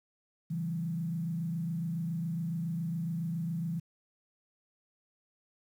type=tone with frequency modulation; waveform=sine; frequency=166.3 Hz; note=E3; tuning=16 cents sharp; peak=-31 dBFS; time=0.5-3.8 s; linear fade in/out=10 ms; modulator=27.2 Hz; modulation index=0.68; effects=10-bit